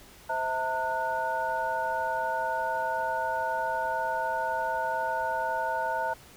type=tone cluster; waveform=sine; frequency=517 / 648 / 906 / 1464 Hz; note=C5 / E5 / A#5 / F#6; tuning=-21 / -30 / -50 / -19 cents; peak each=-37 / -33 / -29 / -34 dBFS; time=0.29-6.14 s; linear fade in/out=10 ms; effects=pink hiss -52 dBFS RMS until 6.36 s